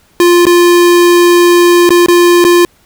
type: tone with dropouts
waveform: square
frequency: 349.2 Hz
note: F4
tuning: in tune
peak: -4 dBFS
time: 0.2-2.65 s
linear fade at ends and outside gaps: 1 ms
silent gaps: 0.454-0.467 / 1.892-1.905 / 2.061-2.084 / 2.442-2.449 s
effects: pink hiss -49 dBFS RMS until 2.85 s